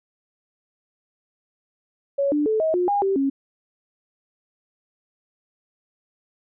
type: tone with pitch steps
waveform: sine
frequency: 558 / 295.8 / 436 / 636 / 357.8 / 812 / 389.2 / 273.9 Hz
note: C#5 / D4 / A4 / D#5 / F4 / G#5 / G4 / C#4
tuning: +11 / +13 / -16 / +38 / +42 / -39 / -12 / -21 cents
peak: -18 dBFS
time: 2.18-3.3 s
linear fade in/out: 10 ms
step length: 140 ms
effects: none